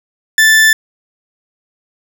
40% pulse tone, 1760 Hz, A6, in tune, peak -5 dBFS, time 0.38-0.73 s, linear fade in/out 2 ms, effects 7-bit

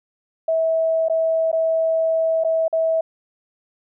sine tone with dropouts, 649 Hz, E5, 27 cents flat, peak -16 dBFS, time 0.48-3.01 s, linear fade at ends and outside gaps 5 ms, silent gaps 1.085-1.097 / 1.516-1.528 / 2.438-2.446 / 2.681-2.727 s, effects none

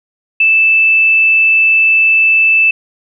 sine tone, 2637 Hz, E7, in tune, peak -6 dBFS, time 0.4-2.71 s, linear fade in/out 5 ms, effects none

